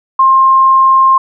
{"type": "tone", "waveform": "sine", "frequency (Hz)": 1061, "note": "C6", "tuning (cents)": 24, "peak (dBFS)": -4, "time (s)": [0.19, 1.18], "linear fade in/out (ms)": 5, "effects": []}